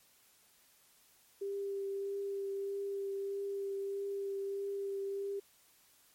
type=tone with vibrato; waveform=sine; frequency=396.1 Hz; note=G4; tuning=18 cents sharp; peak=-35 dBFS; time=1.41-5.4 s; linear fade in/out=10 ms; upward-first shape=triangle; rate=1.6 Hz; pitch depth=13 cents each way; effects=white hiss -66 dBFS RMS until 6.14 s + MP3 64 kbps